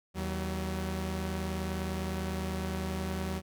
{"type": "tone pair together", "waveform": "sawtooth", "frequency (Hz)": [79.55, 189.2], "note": ["D#2", "F#3"], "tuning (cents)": [39, 39], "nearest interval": "octave + minor third", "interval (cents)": 1500, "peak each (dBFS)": [-31, -31], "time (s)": [0.14, 3.42], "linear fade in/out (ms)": 50, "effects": []}